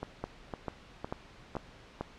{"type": "two click trains", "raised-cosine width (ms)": 1, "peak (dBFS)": [-22, -20], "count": [4, 5], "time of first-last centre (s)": [[0.03, 1.553], [0.24, 2.01]], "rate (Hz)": [1.97, 2.26], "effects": ["pink hiss -54 dBFS RMS until 2.18 s", "low-pass 4000 Hz 12 dB/octave"]}